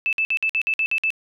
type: tone bursts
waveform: sine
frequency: 2630 Hz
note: E7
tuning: 5 cents flat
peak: -18 dBFS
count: 9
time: 0.06-1.104 s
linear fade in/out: 0 ms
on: 68 ms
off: 54 ms
effects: none